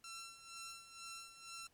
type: tone with tremolo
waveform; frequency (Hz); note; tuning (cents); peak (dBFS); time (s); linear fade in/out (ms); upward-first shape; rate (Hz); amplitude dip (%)
10% pulse; 1351; E6; +42; -39; 0.04-1.67; 2; sine; 2.1; 70
effects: pink hiss -75 dBFS RMS until 1.73 s + AAC 64 kbps